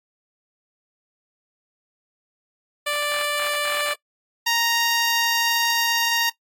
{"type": "tone pair in turn", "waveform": "10% pulse", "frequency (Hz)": [587.3, 932.3], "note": ["D5", "A#5"], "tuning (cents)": [0, 0], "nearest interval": "minor sixth", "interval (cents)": 800, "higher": "second", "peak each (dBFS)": [-14, -10], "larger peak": "second", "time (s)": [[2.86, 3.94], [4.46, 6.3]], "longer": "second", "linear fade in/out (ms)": 10, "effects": ["noise-tail reverb RT60 0.1 s tail -19 dB re dry", "AAC 48 kbps"]}